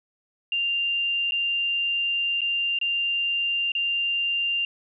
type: tone with dropouts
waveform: sine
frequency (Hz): 2789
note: F7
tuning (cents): -3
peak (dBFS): -22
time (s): 0.52-4.65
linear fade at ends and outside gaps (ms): 2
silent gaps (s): 1.31-1.32 / 2.408-2.416 / 2.788-2.813 / 3.719-3.751
effects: none